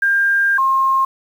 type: tone pair in turn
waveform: sine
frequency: 1600 / 1067.9 Hz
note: G6 / C6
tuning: +35 / +35 cents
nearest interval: perfect fifth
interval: 700 cents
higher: first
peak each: -12 dBFS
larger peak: neither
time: 0.02-0.58 / 0.58-1.05 s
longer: first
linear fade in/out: 5 ms
effects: 7-bit

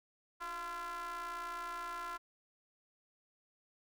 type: ring-modulated tone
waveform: square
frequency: 167.2 Hz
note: E3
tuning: 25 cents sharp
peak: -38 dBFS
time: 0.4-2.18 s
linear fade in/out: 20 ms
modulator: 1200 Hz
effects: none

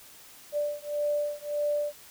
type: beating tone pair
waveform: sine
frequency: 587.3 / 589 Hz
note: D5 / D5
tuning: 0 / +5 cents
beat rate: 1.7 Hz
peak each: -30 dBFS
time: 0.52-1.93 s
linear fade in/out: 50 ms
effects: white hiss -51 dBFS RMS until 2.1 s

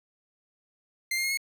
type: tone with pitch steps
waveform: sawtooth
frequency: 2093 / 2121 / 2149 / 2178 Hz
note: C7 / C7 / C7 / C#7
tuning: 0 / +23 / +46 / -31 cents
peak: -23 dBFS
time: 1.11-1.374 s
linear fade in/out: 5 ms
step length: 66 ms
effects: none

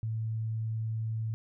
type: tone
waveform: sine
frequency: 111.2 Hz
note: A2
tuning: 19 cents sharp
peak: -30 dBFS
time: 0.03-1.34 s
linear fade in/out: 0 ms
effects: none

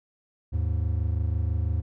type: tone pair together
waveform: triangle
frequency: 77.78 / 103.83 Hz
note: D#2 / G#2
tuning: 0 / 0 cents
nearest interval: perfect fourth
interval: 500 cents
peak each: -23 / -26 dBFS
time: 0.52-1.82 s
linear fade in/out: 20 ms
effects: none

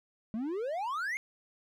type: exponential sweep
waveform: triangle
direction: up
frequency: 209 to 2209 Hz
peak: -30 dBFS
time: 0.34-1.17 s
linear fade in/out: 0 ms
effects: none

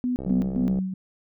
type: tone bursts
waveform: sine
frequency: 248.7 Hz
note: B3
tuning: 12 cents sharp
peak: -22 dBFS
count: 3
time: 0.04-0.68 s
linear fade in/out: 0 ms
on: 120 ms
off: 140 ms
type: click train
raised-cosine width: 2 ms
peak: -21 dBFS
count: 41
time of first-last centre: 0.19-0.788 s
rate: 66.9 Hz
type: tone with tremolo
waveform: sine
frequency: 188 Hz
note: F#3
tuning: 28 cents sharp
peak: -20 dBFS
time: 0.26-0.94 s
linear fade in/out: 5 ms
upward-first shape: triangle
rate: 2.7 Hz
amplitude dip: 65%
effects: none

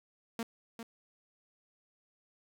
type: tone with echo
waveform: sawtooth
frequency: 229.6 Hz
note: A#3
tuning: 26 cents flat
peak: -30 dBFS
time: 0.39-0.43 s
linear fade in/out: 2 ms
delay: 400 ms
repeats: 1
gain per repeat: -8 dB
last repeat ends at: 0.83 s
effects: none

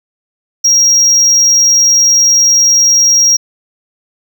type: tone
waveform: triangle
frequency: 5630 Hz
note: F8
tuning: 13 cents sharp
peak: -4 dBFS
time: 0.64-3.37 s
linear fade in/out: 10 ms
effects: none

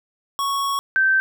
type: tone pair in turn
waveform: square / sine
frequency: 1108.7 / 1553.5 Hz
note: C#6 / G6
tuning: 0 / -16 cents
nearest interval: tritone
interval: 584 cents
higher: second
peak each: -21 / -14 dBFS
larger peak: second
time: 0.39-0.79 / 0.96-1.2 s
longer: first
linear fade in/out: 0 ms
effects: none

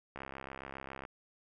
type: click train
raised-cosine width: 0.5 ms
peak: -28 dBFS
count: 61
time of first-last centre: 0.16-1.052 s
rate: 67.3 Hz
effects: none

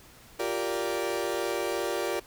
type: chord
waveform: 35% pulse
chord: G minor seventh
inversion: third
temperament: equal with one note detuned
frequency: 349.2 / 392 / 466.2 / 582.3 Hz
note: F4 / G4 / Bb4 / D5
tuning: 0 / 0 / 0 / -15 cents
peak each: -32 dBFS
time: 0.39-2.2 s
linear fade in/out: 10 ms
effects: pink hiss -53 dBFS RMS until 2.26 s

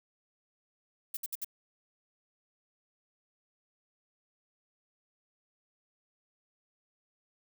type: noise bursts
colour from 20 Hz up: violet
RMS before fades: -36 dBFS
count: 4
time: 1.14-1.446 s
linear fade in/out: 5 ms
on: 30 ms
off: 62 ms
effects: none

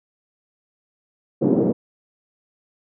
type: band-pass noise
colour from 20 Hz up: white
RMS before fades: -18 dBFS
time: 1.41-1.73 s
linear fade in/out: 20 ms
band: 160 to 420 Hz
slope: 24 dB/octave
effects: none

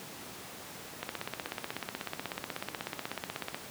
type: click train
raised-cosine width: 0.3 ms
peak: -18 dBFS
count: 42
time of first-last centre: 1.03-3.545 s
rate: 16.3 Hz
effects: pink hiss -45 dBFS RMS until 3.7 s + high-pass 150 Hz 12 dB/octave

